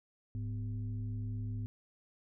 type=tone with frequency modulation; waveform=sine; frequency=105.4 Hz; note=G#2; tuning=26 cents sharp; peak=-35 dBFS; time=0.35-1.66 s; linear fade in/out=0 ms; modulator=143 Hz; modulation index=0.56; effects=none